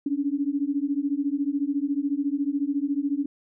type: beating tone pair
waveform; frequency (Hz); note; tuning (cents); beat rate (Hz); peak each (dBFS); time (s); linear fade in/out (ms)
sine; 276.8 / 290.8; C#4 / D4; -2 / -17; 14; -26; 0.06-3.26; 5
effects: none